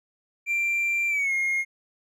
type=tone with pitch glide; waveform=triangle; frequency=2363 to 2142 Hz; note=D7 to C7; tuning=+10 to +40 cents; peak=-20 dBFS; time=0.46-1.65 s; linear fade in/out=50 ms; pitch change=-170 cents; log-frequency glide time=1.09-1.33 s; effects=tanh soft clip ceiling -16 dBFS